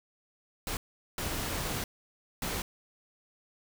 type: noise bursts at uneven times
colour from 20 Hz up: pink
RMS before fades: -34 dBFS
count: 3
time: 0.67-0.77 / 1.18-1.84 / 2.42-2.62 s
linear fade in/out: 2 ms
effects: none